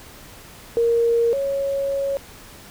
sine tone pair in turn, 466.2 / 552.8 Hz, A#4 / C#5, 0 / -5 cents, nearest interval minor third, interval 295 cents, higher second, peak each -15 / -20 dBFS, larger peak first, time 0.77-1.33 / 1.33-2.17 s, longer second, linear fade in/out 0 ms, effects pink hiss -43 dBFS RMS until 2.7 s

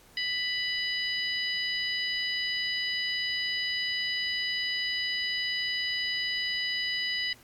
harmonic tone, 990 Hz, B5, 4 cents sharp, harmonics 2 / 3 / 4 / 5, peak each -32 / -33 / -37 / -34 dBFS, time 0.17-7.33 s, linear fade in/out 2 ms, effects pink hiss -57 dBFS RMS until 7.43 s + AAC 64 kbps

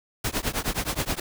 pink noise with tremolo, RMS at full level -24 dBFS, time 0.24-1.2 s, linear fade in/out 5 ms, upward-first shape triangle, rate 9.5 Hz, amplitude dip 100%, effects none

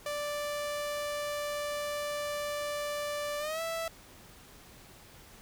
sawtooth tone with pitch glide, 587 to 658.9 Hz, D5 to E5, -1 to -1 cents, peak -29 dBFS, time 0.06-3.88 s, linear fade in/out 2 ms, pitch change +200 cents, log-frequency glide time 3.39-3.61 s, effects pink hiss -54 dBFS RMS until 5.41 s

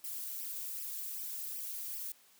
violet noise with flanger, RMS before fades -41 dBFS, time 0.04-2.12 s, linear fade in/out 2 ms, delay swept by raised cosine 0.36 to 2.86 ms, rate 2.6 Hz, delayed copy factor +0.9, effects white hiss -64 dBFS RMS until 2.39 s + high-pass 150 Hz 12 dB/octave

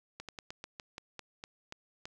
slowing click train, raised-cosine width 0.2 ms, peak -25 dBFS, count 11, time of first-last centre 0.2-2.055 s, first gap 87 ms, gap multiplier 1.16, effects none

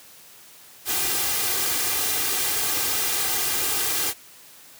white noise with comb filter, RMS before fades -24 dBFS, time 0.85-4.14 s, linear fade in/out 50 ms, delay 2.5 ms, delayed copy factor +0.65, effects white hiss -48 dBFS RMS until 4.79 s + high-pass 80 Hz 12 dB/octave

